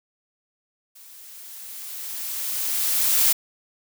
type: noise with level ramp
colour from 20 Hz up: blue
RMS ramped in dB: -47 to -17 dBFS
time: 0.95-3.33 s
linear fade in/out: 10 ms
effects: none

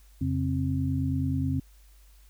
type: tone cluster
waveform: sine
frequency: 88.2 / 137.6 / 264.7 Hz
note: F2 / C#3 / C4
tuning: +18 / -12 / +20 cents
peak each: -29 dBFS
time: 0.21-1.6 s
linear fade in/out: 5 ms
effects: added 50 Hz sine -52 dBFS peak until 2.29 s + white hiss -63 dBFS RMS until 2.29 s

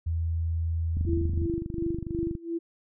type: tone with pitch glide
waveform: sine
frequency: 82.41 to 81.75 Hz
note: E2 to E2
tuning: 0 to -14 cents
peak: -25 dBFS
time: 0.06-1.47 s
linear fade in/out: 10 ms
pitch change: -14 cents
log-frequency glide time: 0.83-1.03 s
type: click train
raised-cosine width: 5 ms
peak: -21 dBFS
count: 35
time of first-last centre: 0.97-2.352 s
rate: 24.6 Hz
type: tone with tremolo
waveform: sine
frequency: 335.4 Hz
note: E4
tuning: 30 cents sharp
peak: -26 dBFS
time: 1.06-2.59 s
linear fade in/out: 20 ms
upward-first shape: sine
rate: 2.8 Hz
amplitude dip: 90%
effects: none

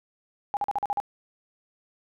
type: tone bursts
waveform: sine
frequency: 814 Hz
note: G#5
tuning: 35 cents flat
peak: -23 dBFS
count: 7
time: 0.54-1.001 s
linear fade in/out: 0 ms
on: 29 ms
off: 43 ms
effects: none

